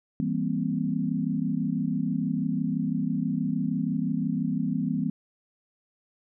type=chord; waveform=sine; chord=C dominant seventh; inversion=first; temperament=just; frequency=163.52 / 196.22 / 235.5 / 261.6 Hz; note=E3 / G3 / Bb3 / C4; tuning=-14 / +2 / +18 / 0 cents; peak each=-30 dBFS; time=0.2-5.1 s; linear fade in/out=0 ms; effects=none